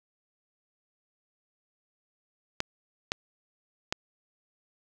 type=clicks; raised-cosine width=0.2 ms; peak=-10 dBFS; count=3; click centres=2.604 / 3.119 / 3.925 s; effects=none